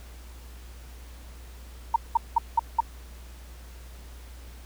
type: tone bursts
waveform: sine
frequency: 923 Hz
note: A#5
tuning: 17 cents flat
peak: -16 dBFS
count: 5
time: 1.94-2.805 s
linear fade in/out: 5 ms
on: 21 ms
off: 190 ms
effects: added 60 Hz sine -42 dBFS peak until 4.65 s + pink hiss -52 dBFS RMS until 4.65 s